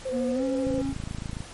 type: tone with vibrato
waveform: sine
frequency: 516 Hz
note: C5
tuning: 24 cents flat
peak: -27 dBFS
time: 0.05-0.82 s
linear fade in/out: 10 ms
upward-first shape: square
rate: 13 Hz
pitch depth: 31 cents each way
type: tone with pitch glide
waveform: triangle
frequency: 241.8 to 273 Hz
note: B3 to C#4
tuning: -36 to -26 cents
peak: -24 dBFS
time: 0.11-0.95 s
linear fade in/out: 50 ms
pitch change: +210 cents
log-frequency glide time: 0.32-0.43 s
type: click train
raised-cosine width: 5 ms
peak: -21 dBFS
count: 21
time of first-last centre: 0.67-1.405 s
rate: 27.2 Hz
effects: pink hiss -44 dBFS RMS until 1.53 s + MP3 48 kbps